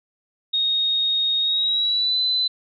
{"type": "tone with pitch glide", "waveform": "sine", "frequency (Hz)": [3729, 4020], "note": ["A#7", "B7"], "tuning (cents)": [0, 30], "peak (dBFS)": -18, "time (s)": [0.53, 2.48], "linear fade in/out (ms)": 10, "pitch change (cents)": 130, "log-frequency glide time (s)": [1.4, 2.19], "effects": []}